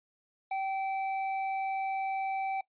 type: tone with hard clipping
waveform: sine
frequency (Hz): 773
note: G5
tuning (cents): -24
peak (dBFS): -32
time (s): 0.51-2.61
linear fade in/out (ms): 5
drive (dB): 12
effects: noise-tail reverb RT60 0.1 s tail -21 dB re dry + resampled to 8000 Hz